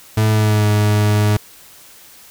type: tone with pitch glide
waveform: 40% pulse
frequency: 108.6 to 104.96 Hz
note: A2 to G#2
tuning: -22 to +19 cents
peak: -11 dBFS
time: 0.17-1.37 s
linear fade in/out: 5 ms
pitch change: -59 cents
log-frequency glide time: 0.29-0.68 s
effects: white hiss -43 dBFS RMS until 2.3 s